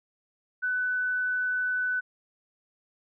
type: tone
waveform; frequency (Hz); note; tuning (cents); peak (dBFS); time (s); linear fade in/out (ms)
sine; 1498; F#6; +21; -25; 0.62-2.01; 20
effects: none